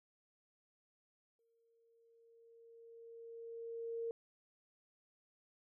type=tone with exponential growth; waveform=sine; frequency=460.9 Hz; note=A#4; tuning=20 cents flat; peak=-37 dBFS; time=1.39-4.11 s; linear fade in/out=1 ms; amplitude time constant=590 ms; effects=none